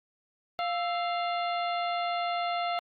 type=harmonic tone with a mistuned harmonic; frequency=698.5 Hz; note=F5; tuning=in tune; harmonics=1 / 2 / 3 / 4 / 5 / 6; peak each=-29 / -35 / -39 / -41 / -43 / -45 dBFS; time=0.59-2.79 s; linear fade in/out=0 ms; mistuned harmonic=2; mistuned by=-91 cents; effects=Opus 48 kbps